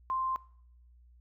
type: tone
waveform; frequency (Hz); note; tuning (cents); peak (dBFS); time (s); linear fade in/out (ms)
sine; 1046.5; C6; 0; -29; 0.1-0.36; 0
effects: noise-tail reverb RT60 0.6 s tail -20 dB re dry + added 60 Hz sine -56 dBFS peak until 1.2 s